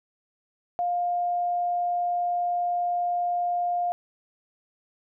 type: tone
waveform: sine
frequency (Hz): 705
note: F5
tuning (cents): +16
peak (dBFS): -23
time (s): 0.79-3.92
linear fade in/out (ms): 0
effects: none